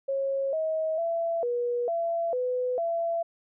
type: tone with pitch steps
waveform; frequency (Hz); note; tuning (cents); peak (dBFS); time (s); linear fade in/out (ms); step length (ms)
sine; 545 / 635 / 670 / 482.8 / 674 / 501 / 673; C#5 / D#5 / E5 / B4 / E5 / B4 / E5; -29 / +35 / +28 / -39 / +38 / +25 / +36; -25; 0.08-3.23; 10; 450
effects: none